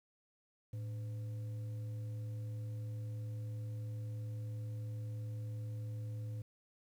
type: tone with frequency modulation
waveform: sine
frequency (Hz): 110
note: A2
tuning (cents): 0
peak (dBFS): -39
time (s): 0.73-6.42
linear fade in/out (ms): 5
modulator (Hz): 397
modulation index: 0.22
effects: 11-bit